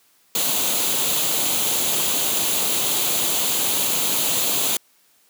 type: noise with comb filter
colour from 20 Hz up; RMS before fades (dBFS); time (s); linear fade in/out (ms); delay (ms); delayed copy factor
white; -21; 0.35-4.77; 2; 0.28; +0.55
effects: white hiss -59 dBFS RMS until 5.29 s + high-pass 150 Hz 12 dB/octave